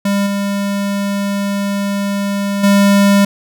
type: tone with level steps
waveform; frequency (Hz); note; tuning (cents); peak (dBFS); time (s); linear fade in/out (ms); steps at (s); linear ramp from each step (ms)
square; 200; G3; +35; -13 / -16 / -8; 0.05-3.25; 5; 0.26 / 2.63; 10
effects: none